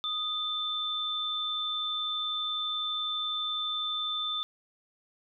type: tone pair together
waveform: sine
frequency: 1244.5 / 3544 Hz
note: D#6 / A7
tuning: 0 / +12 cents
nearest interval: octave + tritone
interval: 1812 cents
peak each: -37 / -30 dBFS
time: 0.04-4.43 s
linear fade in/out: 0 ms
effects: none